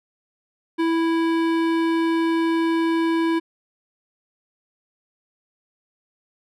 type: tone with hard clipping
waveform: sine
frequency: 329.6 Hz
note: E4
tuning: in tune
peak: -20 dBFS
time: 0.78-3.4 s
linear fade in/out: 20 ms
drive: 16 dB
effects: none